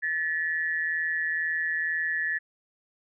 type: tone pair together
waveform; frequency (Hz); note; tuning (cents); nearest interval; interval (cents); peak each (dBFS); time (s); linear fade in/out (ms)
sine; 1739 / 1901.1; A6 / A#6; -21 / +34; major second; 155; -27 / -30; 0.02-2.39; 20
effects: none